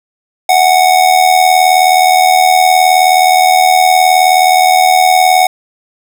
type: tone with amplitude modulation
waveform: square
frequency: 740 Hz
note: F#5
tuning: in tune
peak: -3 dBFS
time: 0.49-5.47 s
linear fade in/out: 5 ms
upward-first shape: sine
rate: 79.2 Hz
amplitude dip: 65%
effects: none